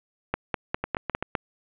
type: two click trains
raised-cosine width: 0.5 ms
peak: -9 / -12 dBFS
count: 6 / 4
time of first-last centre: 0.34-1.352 / 0.84-1.226 s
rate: 4.94 / 7.78 Hz
effects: resampled to 8000 Hz + 7-bit